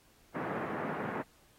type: band-pass noise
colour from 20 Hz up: pink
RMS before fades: -37 dBFS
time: 0.34-1.23 s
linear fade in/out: 20 ms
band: 160 to 1700 Hz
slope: 24 dB/octave
effects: pink hiss -65 dBFS RMS until 1.58 s + AAC 48 kbps